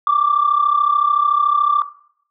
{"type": "tone pair together", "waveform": "sine", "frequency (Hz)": [1150, 1183.7], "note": ["D6", "D6"], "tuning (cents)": [-37, 13], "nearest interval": "minor second", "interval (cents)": 50, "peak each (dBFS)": -14, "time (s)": [0.07, 1.82], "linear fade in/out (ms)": 2, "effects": ["noise-tail reverb RT60 0.6 s tail -17 dB re dry", "tanh soft clip ceiling -6 dBFS"]}